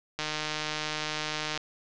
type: click train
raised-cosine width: 0.2 ms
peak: -14 dBFS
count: 213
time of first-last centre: 0.19-1.576 s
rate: 153 Hz
effects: resampled to 16000 Hz + 7-bit